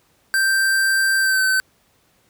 square tone with pitch glide, 1568 to 1533.1 Hz, G6 to G6, 0 to -39 cents, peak -16 dBFS, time 0.34-1.6 s, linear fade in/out 0 ms, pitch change -39 cents, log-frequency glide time 1.19-1.42 s, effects pink hiss -60 dBFS RMS until 2.29 s + high-pass 60 Hz 12 dB/octave

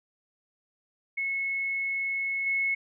sine tone with level steps, 2189 Hz, C#7, 22 cents flat, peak -27 / -24 dBFS, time 1.17-2.75 s, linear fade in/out 10 ms, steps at 2.46 s, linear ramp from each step 10 ms, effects none

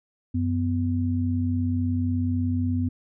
sine tone pair together, 93.64 / 250 Hz, F#2 / B3, +21 / +21 cents, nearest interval octave + perfect fourth, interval 1700 cents, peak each -24 / -25 dBFS, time 0.34-2.89 s, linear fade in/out 10 ms, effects none

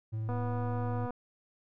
triangle tone with vibrato, 110 Hz, A2, in tune, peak -30 dBFS, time 0.12-1.07 s, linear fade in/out 20 ms, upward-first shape sine, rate 20 Hz, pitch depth 17 cents each way
click train, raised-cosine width 1 ms, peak -26 dBFS, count 201, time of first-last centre 0.29-1.106 s, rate 245 Hz
effects none

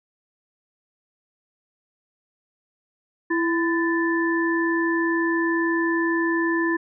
sine tone cluster, 332.8 / 1011 / 1759 Hz, E4 / B5 / A6, +17 / +40 / -1 cents, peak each -21 / -29 / -25 dBFS, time 3.3-6.77 s, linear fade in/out 10 ms, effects none

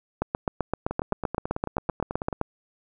two click trains, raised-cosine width 1 ms, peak -10 / -15 dBFS, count 18 / 14, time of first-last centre 0.22-2.414 / 0.91-2.328 s, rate 7.75 / 9.17 Hz, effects none

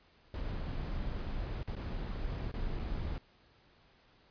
brown noise with dropouts, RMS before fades -37 dBFS, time 0.34-3.18 s, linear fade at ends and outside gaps 1 ms, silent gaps 1.631-1.675 / 1.753-1.765 / 2.516-2.54 / 2.791-2.795 s, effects pink hiss -65 dBFS RMS until 4.3 s + resampled to 11025 Hz

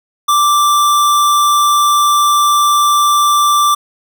square tone, 1174.7 Hz, D6, in tune, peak -9 dBFS, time 0.28-3.75 s, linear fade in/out 10 ms, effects none

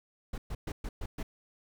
brown noise bursts, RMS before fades -36 dBFS, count 6, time 0.33-1.23 s, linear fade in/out 5 ms, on 50 ms, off 120 ms, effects none

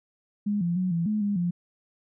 sine tone with pitch steps, 206 / 172.2 / 184 / 168.3 / 212.7 / 203.6 / 174.6 Hz, G#3 / F3 / F#3 / E3 / G#3 / G#3 / F3, -14 / -24 / -9 / +36 / +42 / -34 / 0 cents, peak -23 dBFS, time 0.46-1.51 s, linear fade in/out 10 ms, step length 150 ms, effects none

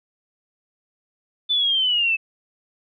sine linear sweep, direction down, 3527 to 2601 Hz, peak -17 dBFS, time 1.49-2.17 s, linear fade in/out 20 ms, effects none

